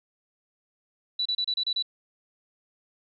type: tone bursts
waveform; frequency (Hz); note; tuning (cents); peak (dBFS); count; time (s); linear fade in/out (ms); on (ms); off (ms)
sine; 3951; B7; 0; -24; 7; 1.19-1.825; 5; 65; 30
effects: none